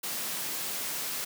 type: high-pass noise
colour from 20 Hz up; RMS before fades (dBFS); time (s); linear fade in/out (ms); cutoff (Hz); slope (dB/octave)
white; -34; 0.03-1.25; 10; 130; 24
effects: none